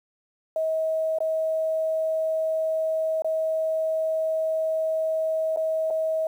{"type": "tone with dropouts", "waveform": "sine", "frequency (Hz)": 638, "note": "D#5", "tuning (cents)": 43, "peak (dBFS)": -22, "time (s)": [0.56, 6.27], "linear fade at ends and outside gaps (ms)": 2, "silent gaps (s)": [[1.186, 1.204], [3.221, 3.245], [5.562, 5.571], [5.903, 5.907]], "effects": ["9-bit"]}